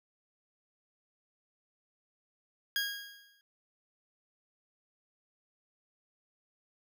20% pulse tone with exponential decay, 1635 Hz, G#6, 28 cents flat, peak -23 dBFS, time 2.76-3.41 s, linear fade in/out 1 ms, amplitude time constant 140 ms, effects none

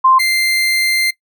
sine / 30% pulse tone pair in turn, 1046.5 / 2088 Hz, C6 / C7, 0 / -4 cents, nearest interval octave, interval 1196 cents, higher second, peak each -7 / -10 dBFS, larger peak first, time 0.04-0.19 / 0.19-1.11 s, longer second, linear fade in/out 10 ms, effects noise-tail reverb RT60 0.1 s tail -19 dB re dry

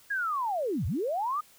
sine linear two-way sweep, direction down then up, 1681 to 68.3 to 1257 Hz, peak -27 dBFS, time 0.1-1.41 s, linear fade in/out 10 ms, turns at 0.86 s, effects white hiss -58 dBFS RMS until 1.58 s

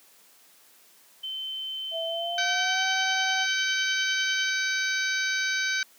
sine tone, 3078 Hz, G7, 32 cents flat, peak -31 dBFS, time 1.23-4.5 s, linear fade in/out 10 ms
sine tone with pitch glide, 659.3 to 757.3 Hz, E5 to F#5, 0 to +40 cents, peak -30 dBFS, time 1.91-3.47 s, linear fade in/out 50 ms, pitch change +240 cents, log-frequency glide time 2.06-2.84 s
harmonic tone, 767 Hz, G5, 38 cents flat, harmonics 2 / 3 / 4 / 5 / 6 / 7 / 8, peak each -27 / -32 / -38 / -34 / -35 / -42 / -35 dBFS, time 2.38-5.83 s, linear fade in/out 2 ms
effects white hiss -57 dBFS RMS until 5.98 s + high-pass 200 Hz 12 dB/octave

